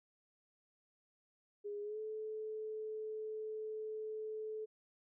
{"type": "tone with pitch glide", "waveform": "sine", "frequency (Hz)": [411.8, 433.5], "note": ["G#4", "A4"], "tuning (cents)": [-15, -26], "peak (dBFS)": -40, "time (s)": [1.64, 4.66], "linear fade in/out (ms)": 20, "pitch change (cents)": 89, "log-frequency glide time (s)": [1.82, 1.99], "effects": []}